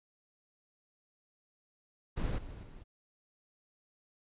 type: noise with level steps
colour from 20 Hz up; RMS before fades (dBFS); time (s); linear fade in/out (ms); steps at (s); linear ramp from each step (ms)
brown; -33 / -46 / -50; 2.16-2.84; 20; 2.38 / 2.63; 5
effects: resampled to 8000 Hz